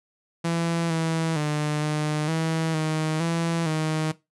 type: tone with pitch steps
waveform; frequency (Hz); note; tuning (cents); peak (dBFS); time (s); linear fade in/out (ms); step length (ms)
sawtooth; 167.7 / 162.7 / 150.2 / 151.7 / 161.6 / 156.6 / 166.9 / 156.7; E3 / E3 / D3 / D#3 / E3 / D#3 / E3 / D#3; +30 / -22 / +39 / -44 / -34 / +11 / +22 / +13; -19; 0.44-4.12; 10; 460
effects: noise-tail reverb RT60 0.2 s tail -17 dB re dry + resampled to 24000 Hz